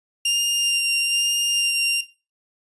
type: tone with vibrato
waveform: sawtooth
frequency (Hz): 2794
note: F7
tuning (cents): 0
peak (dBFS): -15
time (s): 0.25-2.01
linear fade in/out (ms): 5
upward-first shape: sine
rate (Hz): 1.1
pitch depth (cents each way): 13
effects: noise-tail reverb RT60 0.3 s tail -17 dB re dry + resampled to 24000 Hz